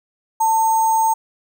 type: tone with sample-and-hold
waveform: sine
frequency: 891 Hz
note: A5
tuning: 22 cents sharp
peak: -13 dBFS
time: 0.4-1.14 s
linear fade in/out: 10 ms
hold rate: 7350 Hz
effects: none